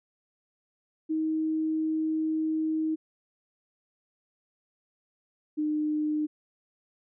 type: tone pair in turn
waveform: sine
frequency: 315.3 / 303.6 Hz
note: D#4 / D#4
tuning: +23 / -42 cents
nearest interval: minor second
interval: 65 cents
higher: first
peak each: -25 dBFS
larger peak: neither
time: 1.09-2.96 / 5.57-6.27 s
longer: first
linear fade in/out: 20 ms
effects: none